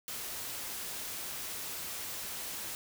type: noise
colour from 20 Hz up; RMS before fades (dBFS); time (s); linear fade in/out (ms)
white; -40; 0.08-2.75; 0
effects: none